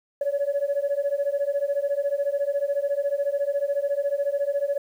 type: beating tone pair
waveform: sine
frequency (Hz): 559 / 573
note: C#5 / D5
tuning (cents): +14 / -43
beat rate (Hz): 14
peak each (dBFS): -24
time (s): 0.21-4.78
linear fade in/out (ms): 5
effects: tanh soft clip ceiling -17 dBFS + 9-bit